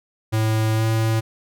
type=tone with pitch glide; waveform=square; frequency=110 to 111.66 Hz; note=A2 to A2; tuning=0 to +26 cents; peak=-18 dBFS; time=0.32-1.21 s; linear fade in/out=20 ms; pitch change=+26 cents; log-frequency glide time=0.74-0.85 s; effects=none